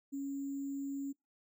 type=tone with sample-and-hold; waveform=sine; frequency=277.2 Hz; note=C#4; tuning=in tune; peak=-36 dBFS; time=0.12-1.13 s; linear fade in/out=20 ms; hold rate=7350 Hz; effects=noise-tail reverb RT60 0.2 s tail -24 dB re dry